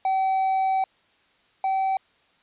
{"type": "tone pair in turn", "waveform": "triangle", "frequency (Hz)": [765, 768.4], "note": ["G5", "G5"], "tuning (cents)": [-42, -35], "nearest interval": "unison", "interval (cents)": 7, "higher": "second", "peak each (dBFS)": [-18, -19], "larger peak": "first", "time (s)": [[0.05, 0.84], [1.64, 1.97]], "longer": "first", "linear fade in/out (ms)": 2, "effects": ["white hiss -62 dBFS RMS until 2.42 s", "resampled to 8000 Hz"]}